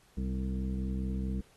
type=harmonic tone with a mistuned harmonic; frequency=64.6 Hz; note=C2; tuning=21 cents flat; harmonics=1 / 2 / 3 / 4 / 5 / 7; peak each=-33 / -42 / -35 / -45 / -47 / -49 dBFS; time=0.17-1.41 s; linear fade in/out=5 ms; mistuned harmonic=5; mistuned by=+20 cents; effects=pink hiss -64 dBFS RMS until 1.56 s + AAC 32 kbps